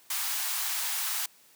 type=high-pass noise; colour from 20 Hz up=white; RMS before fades=-31 dBFS; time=0.1-1.26 s; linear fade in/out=5 ms; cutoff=750 Hz; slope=48 dB/octave; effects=white hiss -59 dBFS RMS until 1.55 s + high-pass 150 Hz 12 dB/octave